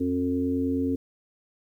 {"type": "harmonic tone", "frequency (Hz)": 89.7, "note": "F2", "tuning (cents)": 47, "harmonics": [1, 3, 4, 5], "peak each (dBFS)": [-34, -24, -36, -32], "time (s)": [0, 0.96], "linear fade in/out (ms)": 10, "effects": ["10-bit"]}